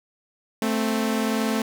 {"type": "tone pair together", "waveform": "sawtooth", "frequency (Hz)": [220.2, 261.6], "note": ["A3", "C4"], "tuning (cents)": [2, 0], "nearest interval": "minor third", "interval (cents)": 298, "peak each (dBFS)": [-19, -23], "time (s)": [0.62, 1.62], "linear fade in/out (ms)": 2, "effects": []}